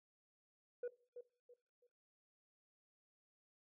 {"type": "tone with echo", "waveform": "sine", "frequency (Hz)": 487.9, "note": "B4", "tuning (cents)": -21, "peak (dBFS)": -37, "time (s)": [0.83, 0.88], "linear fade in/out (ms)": 5, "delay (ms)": 330, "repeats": 3, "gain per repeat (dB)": -11, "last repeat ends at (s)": 1.87, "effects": ["noise-tail reverb RT60 0.4 s tail -19 dB re dry", "tanh soft clip ceiling -39 dBFS"]}